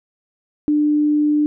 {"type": "tone", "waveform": "sine", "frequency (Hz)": 298.1, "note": "D4", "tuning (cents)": 26, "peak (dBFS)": -13, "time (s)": [0.68, 1.46], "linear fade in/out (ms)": 0, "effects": []}